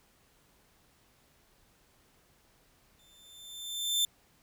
sawtooth tone with exponential growth, 3553 Hz, A7, 16 cents sharp, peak -21 dBFS, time 2.99-4.05 s, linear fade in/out 2 ms, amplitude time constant 230 ms, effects pink hiss -66 dBFS RMS until 4.42 s

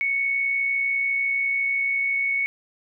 sine tone with amplitude modulation, 2217 Hz, C#7, in tune, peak -19 dBFS, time 0.01-2.46 s, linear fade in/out 0 ms, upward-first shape sine, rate 60.1 Hz, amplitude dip 35%, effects none

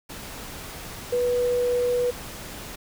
sine tone in noise, 489.6 Hz, B4, 15 cents flat, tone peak -20 dBFS, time 1.12-2.11 s, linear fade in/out 10 ms, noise pink, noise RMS -38 dBFS, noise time 0.09-2.76 s, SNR +15 dB, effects none

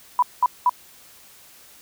sine tone bursts, 987.8 Hz, B5, in tune, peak -13 dBFS, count 3, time 0.19-0.695 s, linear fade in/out 2 ms, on 35 ms, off 200 ms, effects white hiss -49 dBFS RMS until 1.81 s

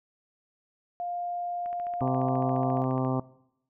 sine tone, 703 Hz, F5, 11 cents sharp, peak -30 dBFS, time 1-2.82 s, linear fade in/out 0 ms
click train, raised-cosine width 0.5 ms, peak -33 dBFS, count 21, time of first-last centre 1.66-3.049 s, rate 14.4 Hz
harmonic tone, 130 Hz, C3, 11 cents flat, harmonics 1 / 2 / 3 / 4 / 5 / 6 / 7 / 8 / 9, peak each -29 / -29 / -36 / -37 / -37 / -37 / -39 / -41 / -40 dBFS, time 2.01-3.2 s, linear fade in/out 2 ms
effects noise-tail reverb RT60 0.8 s tail -21 dB re dry

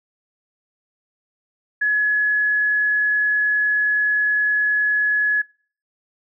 sine tone with frequency modulation, 1694 Hz, G#6, 34 cents sharp, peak -16 dBFS, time 1.81-5.42 s, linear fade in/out 10 ms, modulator 29.6 Hz, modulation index 0.25, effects noise-tail reverb RT60 0.5 s tail -26 dB re dry

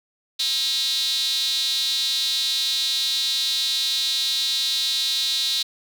square tone with high-pass filter, 145.6 Hz, D3, 15 cents flat, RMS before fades -23 dBFS, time 0.39-5.63 s, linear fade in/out 10 ms, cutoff 3900 Hz, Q 7.6, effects none

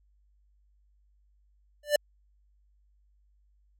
square tone with exponential growth, 590 Hz, D5, 8 cents sharp, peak -17 dBFS, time 1.83-1.96 s, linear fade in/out 5 ms, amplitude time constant 27 ms, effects added 50 Hz sine -62 dBFS peak until 3.79 s + MP3 64 kbps

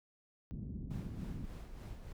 white low-pass noise, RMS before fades -43 dBFS, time 0.51-1.45 s, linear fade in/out 0 ms, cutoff 220 Hz, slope 24 dB/octave
brown noise with tremolo, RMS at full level -45 dBFS, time 0.9-2.13 s, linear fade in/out 10 ms, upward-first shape sine, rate 3.4 Hz, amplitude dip 50%
effects none

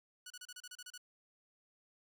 10% pulse tone bursts, 1473 Hz, F#6, 8 cents flat, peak -39 dBFS, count 10, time 0.26-0.978 s, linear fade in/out 5 ms, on 43 ms, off 32 ms, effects none

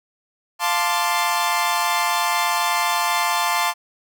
sawtooth chord, D minor seventh, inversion first, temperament equal, 698.5 / 880 / 1046.5 / 1174.7 Hz, F5 / A5 / C6 / D6, 0 / 0 / 0 / 0 cents, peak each -22 / -19 / -19 / -23 dBFS, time 0.59-3.74 s, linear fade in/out 50 ms, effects none

